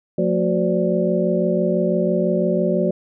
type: tone cluster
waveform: sine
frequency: 178.4 / 224.4 / 368.8 / 516 / 582 Hz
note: F3 / A3 / F#4 / C5 / D5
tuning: +37 / +34 / -6 / -24 / -16 cents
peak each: -21 / -24 / -22 / -25 / -22 dBFS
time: 0.18-2.91 s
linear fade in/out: 5 ms
effects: none